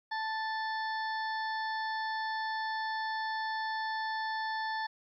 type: harmonic tone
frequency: 880 Hz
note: A5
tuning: in tune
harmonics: 1 / 2 / 4 / 5 / 6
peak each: -34 / -37 / -48 / -46 / -51 dBFS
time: 0.11-4.87 s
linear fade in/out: 10 ms
effects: 12-bit